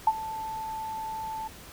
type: tone with ADSR envelope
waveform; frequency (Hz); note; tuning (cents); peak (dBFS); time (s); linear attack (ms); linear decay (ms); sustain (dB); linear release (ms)
sine; 880; A5; 0; -15; 0.07-1.48; 4; 44; -17; 10
effects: pink hiss -47 dBFS RMS until 1.72 s